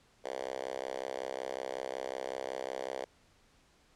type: tone with high-pass filter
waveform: 5% pulse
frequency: 65.41 Hz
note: C2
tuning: in tune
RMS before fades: -39 dBFS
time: 0.24-3.05 s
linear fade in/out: 10 ms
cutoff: 510 Hz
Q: 2.5
effects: pink hiss -66 dBFS RMS until 3.95 s + low-pass 8000 Hz 12 dB/octave